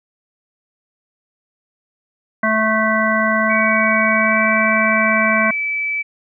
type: harmonic tone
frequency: 218.8 Hz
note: A3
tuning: 9 cents flat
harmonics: 1 / 3 / 5 / 7 / 9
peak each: -20 / -20 / -20 / -20 / -20 dBFS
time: 2.43-5.51 s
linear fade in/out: 5 ms
type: tone with pitch glide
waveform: sine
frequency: 2264 to 2306 Hz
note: C#7 to D7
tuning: +36 to -32 cents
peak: -18 dBFS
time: 3.49-6.03 s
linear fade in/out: 20 ms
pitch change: +32 cents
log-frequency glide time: 4.12-4.4 s
effects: none